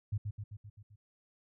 sine tone with echo, 103.83 Hz, G#2, in tune, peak -30 dBFS, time 0.12-0.18 s, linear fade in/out 10 ms, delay 130 ms, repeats 6, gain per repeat -4 dB, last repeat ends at 0.96 s, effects none

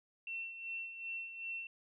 sine tone with tremolo, 2703 Hz, E7, 43 cents sharp, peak -38 dBFS, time 0.27-1.67 s, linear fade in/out 2 ms, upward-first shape sine, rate 2.6 Hz, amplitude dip 60%, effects none

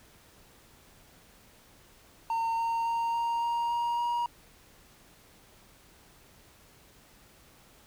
triangle tone with pitch steps, 913 / 919.4 / 925.7 / 932.2 / 938.7 / 945.2 / 951.8 Hz, A#5 / A#5 / A#5 / A#5 / A#5 / A#5 / A#5, -36 / -24 / -12 / 0 / +12 / +24 / +36 cents, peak -25 dBFS, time 2.3-4.26 s, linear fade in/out 2 ms, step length 280 ms, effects pink hiss -58 dBFS RMS until 7.86 s

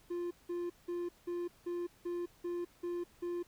triangle tone bursts, 349.2 Hz, F4, in tune, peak -33 dBFS, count 9, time 0.1-3.43 s, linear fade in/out 10 ms, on 210 ms, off 180 ms, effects pink hiss -65 dBFS RMS until 3.47 s

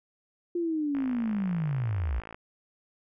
sine linear sweep, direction down, 351.8 to 55 Hz, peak -26 dBFS, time 0.55-2.2 s, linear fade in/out 5 ms
click train, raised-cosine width 0.5 ms, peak -27 dBFS, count 78, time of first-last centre 0.95-2.345 s, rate 55.2 Hz
effects none

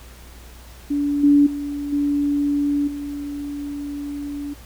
sine tone with level steps, 287.7 Hz, D4, 36 cents flat, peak -18 / -10 / -24 / -17 / -26 dBFS, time 0.9-4.54 s, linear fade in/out 10 ms, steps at 1.23 / 1.46 / 1.92 / 2.87 s, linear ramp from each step 10 ms, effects added 60 Hz sine -41 dBFS peak until 4.65 s + pink hiss -46 dBFS RMS until 4.65 s

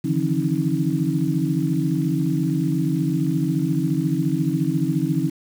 sine tone cluster, 144.7 / 158.9 / 173.3 / 271.3 / 317 Hz, D3 / D#3 / F3 / C#4 / D#4, -25 / +37 / -13 / -37 / +32 cents, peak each -25 dBFS, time 0.04-5.3 s, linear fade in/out 10 ms, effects 7-bit

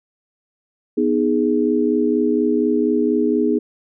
sine chord, G# minor, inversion first, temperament equal, 246.9 / 311.1 / 415.3 Hz, B3 / D#4 / G#4, 0 / 0 / 0 cents, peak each -19 dBFS, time 0.97-3.59 s, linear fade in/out 10 ms, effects none

